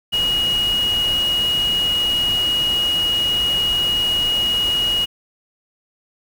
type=tone in noise; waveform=sine; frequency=2891 Hz; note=F#7; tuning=41 cents flat; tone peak=-16 dBFS; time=0.12-5.06 s; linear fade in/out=20 ms; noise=pink; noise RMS=-30 dBFS; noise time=0.12-5.06 s; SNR=+11 dB; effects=none